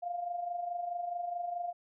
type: tone with amplitude modulation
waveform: sine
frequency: 701 Hz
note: F5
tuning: 6 cents sharp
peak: -31 dBFS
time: 0.02-1.73 s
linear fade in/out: 20 ms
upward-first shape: sine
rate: 24.7 Hz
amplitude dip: 60%
effects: none